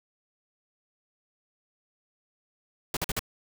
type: noise bursts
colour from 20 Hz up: pink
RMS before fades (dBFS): -29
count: 4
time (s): 2.94-3.193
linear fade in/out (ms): 2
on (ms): 28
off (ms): 47
effects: none